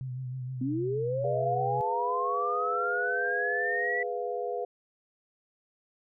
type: tone with vibrato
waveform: sine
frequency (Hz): 128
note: C3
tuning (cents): -38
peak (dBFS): -33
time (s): 0.01-1.81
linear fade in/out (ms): 0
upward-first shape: sine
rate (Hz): 6.4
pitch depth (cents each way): 43
type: linear sweep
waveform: sine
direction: up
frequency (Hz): 247.5 to 1975.5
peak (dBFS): -28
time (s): 0.61-4.03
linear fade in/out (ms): 5
type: chord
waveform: sine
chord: F diminished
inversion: first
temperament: equal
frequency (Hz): 415.3 / 493.9 / 698.5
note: Ab4 / Cb5 / F5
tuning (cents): 0 / 0 / 0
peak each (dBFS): -35 / -33 / -35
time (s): 1.24-4.65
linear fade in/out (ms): 5
effects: none